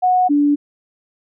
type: tone pair in turn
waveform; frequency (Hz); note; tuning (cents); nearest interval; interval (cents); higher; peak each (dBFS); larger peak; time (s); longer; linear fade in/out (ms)
sine; 733 / 290.1; F#5 / D4; -16 / -21; octave + major third; 1605; first; -11; neither; 0.02-0.29 / 0.29-0.56; neither; 20
effects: none